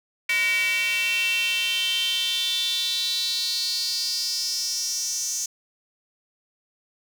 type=tone with high-pass filter sweep; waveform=square; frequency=207.8 Hz; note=G#3; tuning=1 cent sharp; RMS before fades=-25 dBFS; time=0.29-5.46 s; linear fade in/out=5 ms; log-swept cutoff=2200 to 6300 Hz; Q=6.9; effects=none